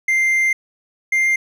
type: tone pair in turn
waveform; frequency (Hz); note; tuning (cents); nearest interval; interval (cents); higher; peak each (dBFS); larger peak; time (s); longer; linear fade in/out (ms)
triangle; 2093 / 2102; C7 / C7; 0 / +7; unison; 7; second; -12; neither; 0.08-0.53 / 1.12-1.36; first; 5
effects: none